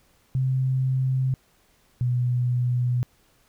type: tone pair in turn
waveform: sine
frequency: 130.81 / 123.4 Hz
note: C3 / B2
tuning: 0 / -1 cents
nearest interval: minor second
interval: 101 cents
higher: first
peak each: -20 dBFS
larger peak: neither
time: 0.35-1.34 / 2.01-3.03 s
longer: second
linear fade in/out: 0 ms
effects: pink hiss -62 dBFS RMS until 3.48 s